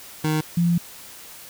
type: tone pair in turn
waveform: 25% pulse / sine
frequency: 155 / 171.86 Hz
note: D#3 / F3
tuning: -6 / -28 cents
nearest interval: major second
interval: 178 cents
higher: second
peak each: -16 dBFS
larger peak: neither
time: 0.24-0.41 / 0.57-0.78 s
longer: second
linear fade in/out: 5 ms
effects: white hiss -42 dBFS RMS until 1.49 s

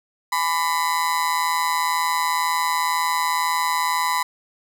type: tone with amplitude modulation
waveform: 35% pulse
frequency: 1000 Hz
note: B5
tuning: 21 cents sharp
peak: -14 dBFS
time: 0.32-4.23 s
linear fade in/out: 5 ms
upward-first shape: sine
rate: 162 Hz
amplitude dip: 80%
effects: none

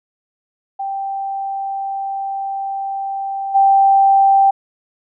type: tone with level steps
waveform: sine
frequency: 784 Hz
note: G5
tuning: in tune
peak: -20 / -8 dBFS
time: 0.79-4.51 s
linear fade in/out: 10 ms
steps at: 3.54 s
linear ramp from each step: 20 ms
effects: none

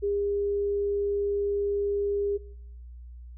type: tone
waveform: sine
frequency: 404.6 Hz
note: G#4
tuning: 45 cents flat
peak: -24 dBFS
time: 0.02-2.38 s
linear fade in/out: 20 ms
effects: noise-tail reverb RT60 0.9 s tail -24 dB re dry + added 60 Hz sine -41 dBFS peak until 3.37 s

